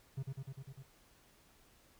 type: tone with echo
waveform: triangle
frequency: 134.3 Hz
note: C3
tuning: 46 cents sharp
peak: -34 dBFS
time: 0.17-0.23 s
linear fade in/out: 10 ms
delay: 100 ms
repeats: 6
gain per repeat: -2 dB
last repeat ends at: 0.83 s
effects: pink hiss -66 dBFS RMS until 1.99 s